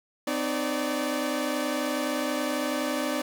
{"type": "tone cluster", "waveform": "sawtooth", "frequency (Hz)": [255.6, 305, 578], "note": ["C4", "D#4", "D5"], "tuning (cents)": [-40, -34, -28], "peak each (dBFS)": -27, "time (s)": [0.27, 3.22], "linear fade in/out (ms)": 5, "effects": []}